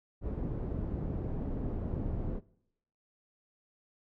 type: low-pass noise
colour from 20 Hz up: pink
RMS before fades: -35 dBFS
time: 0.21-2.41 s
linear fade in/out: 50 ms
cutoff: 380 Hz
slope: 12 dB/octave
effects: noise-tail reverb RT60 0.8 s tail -23 dB re dry